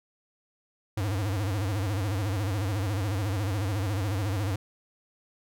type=tone with vibrato; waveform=square; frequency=100 Hz; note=G2; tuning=35 cents sharp; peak=-27 dBFS; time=0.97-4.56 s; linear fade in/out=5 ms; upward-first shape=sine; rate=14 Hz; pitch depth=160 cents each way; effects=none